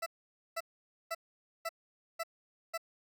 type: tone bursts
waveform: 20% pulse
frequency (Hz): 663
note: E5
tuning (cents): +10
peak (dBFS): -29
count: 6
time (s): 0.02-2.778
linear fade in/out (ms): 10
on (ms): 43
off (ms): 500
effects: none